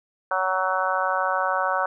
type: harmonic tone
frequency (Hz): 187.1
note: F#3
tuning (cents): +20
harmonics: 3 / 4 / 5 / 6 / 7 / 8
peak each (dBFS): -28 / -28 / -28 / -28 / -28 / -28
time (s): 0.31-1.86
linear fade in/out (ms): 2
effects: none